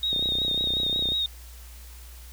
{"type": "tone with vibrato", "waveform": "sine", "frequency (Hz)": 3729, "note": "A#7", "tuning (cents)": 0, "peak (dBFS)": -23, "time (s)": [0.03, 1.26], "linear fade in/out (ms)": 2, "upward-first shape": "sine", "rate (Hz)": 5.5, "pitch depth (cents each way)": 35}
{"type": "click train", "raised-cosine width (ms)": 2, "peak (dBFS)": -22, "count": 32, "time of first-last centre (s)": [0.13, 1.12], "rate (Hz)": 31.3}
{"effects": ["added 60 Hz sine -42 dBFS peak until 2.32 s", "white hiss -50 dBFS RMS until 2.32 s"]}